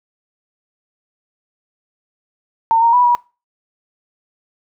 sine tone with pitch steps, 908 / 929 / 983 / 965 Hz, A#5 / A#5 / B5 / B5, -46 / -6 / -8 / -40 cents, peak -9 dBFS, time 2.71-3.15 s, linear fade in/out 0 ms, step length 110 ms, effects noise-tail reverb RT60 0.3 s tail -23 dB re dry

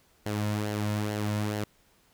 sawtooth tone with flanger, 105.1 Hz, G#2, 21 cents sharp, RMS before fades -30 dBFS, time 0.26-1.64 s, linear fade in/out 0 ms, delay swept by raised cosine 0.81 to 2.61 ms, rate 2.3 Hz, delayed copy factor -0.5, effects pink hiss -64 dBFS RMS until 2.13 s

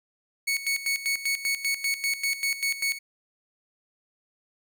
sawtooth tone with tremolo, 2217 Hz, C#7, in tune, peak -20 dBFS, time 0.47-2.99 s, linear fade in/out 10 ms, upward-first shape square, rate 5.1 Hz, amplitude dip 75%, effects none

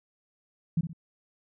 sine tone with echo, 164.81 Hz, E3, in tune, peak -21 dBFS, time 0.77-0.81 s, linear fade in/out 5 ms, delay 61 ms, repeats 2, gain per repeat -9 dB, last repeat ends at 0.932 s, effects none

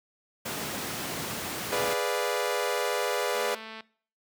pink noise, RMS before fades -33 dBFS, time 0.45-1.94 s, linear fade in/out 10 ms
sawtooth chord, G# diminished seventh, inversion none, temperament equal, 415.3 / 493.9 / 587.3 / 698.5 Hz, G#4 / B4 / D5 / F5, 0 / 0 / 0 / 0 cents, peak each -28 / -26 / -28 / -32 dBFS, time 1.72-3.55 s, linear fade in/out 5 ms
click train, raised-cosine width 0.3 ms, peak -26 dBFS, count 102, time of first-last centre 3.35-3.807 s, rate 221 Hz
effects noise-tail reverb RT60 0.5 s tail -21 dB re dry + high-pass 150 Hz 12 dB/octave

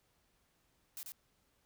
blue noise with echo, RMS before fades -45 dBFS, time 0.97-1.03 s, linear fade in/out 0 ms, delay 90 ms, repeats 1, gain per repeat -2 dB, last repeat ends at 1.12 s, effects pink hiss -75 dBFS RMS until 1.65 s

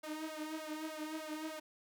sawtooth tone with flanger, 311.1 Hz, D#4, in tune, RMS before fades -43 dBFS, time 0.03-1.6 s, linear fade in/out 10 ms, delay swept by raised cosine 1.4 to 4.3 ms, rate 3.3 Hz, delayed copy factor +0.9, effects none

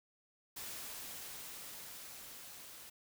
white noise with level ramp, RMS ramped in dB -45 to -53 dBFS, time 0.56-2.9 s, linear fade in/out 10 ms, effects none

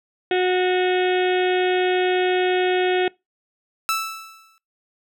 harmonic tone, 365.8 Hz, F#4, 20 cents flat, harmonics 1 / 2 / 4 / 5 / 6 / 7 / 8 / 9 / 10, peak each -18 / -24 / -31 / -30 / -33 / -32 / -37 / -33 / -38 dBFS, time 0.31-3.08 s, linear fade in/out 2 ms
sawtooth tone with exponential decay, 1318.5 Hz, E6, in tune, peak -14 dBFS, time 3.89-4.58 s, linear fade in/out 0 ms, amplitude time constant 150 ms
effects noise-tail reverb RT60 0.2 s tail -23 dB re dry

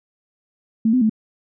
sine tone with pitch steps, 223 / 254.4 / 218.1 Hz, A3 / C4 / A3, +23 / -48 / -15 cents, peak -13 dBFS, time 0.85-1.096 s, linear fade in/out 5 ms, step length 82 ms, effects none

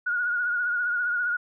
sine tone with vibrato, 1444 Hz, F#6, 43 cents flat, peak -23 dBFS, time 0.06-1.37 s, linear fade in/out 10 ms, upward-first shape triangle, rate 15 Hz, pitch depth 54 cents each way, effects none

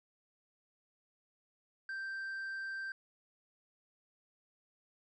sine tone with tanh clipping, 1568 Hz, G6, in tune, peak -39 dBFS, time 1.89-2.92 s, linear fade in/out 2 ms, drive 3 dB, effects none

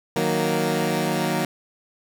15% pulse chord, D# minor, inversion none, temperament equal, 155.56 / 185 / 233.1 Hz, D#3 / F#3 / A#3, 0 / 0 / 0 cents, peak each -19 dBFS, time 0.16-1.45 s, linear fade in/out 2 ms, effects none

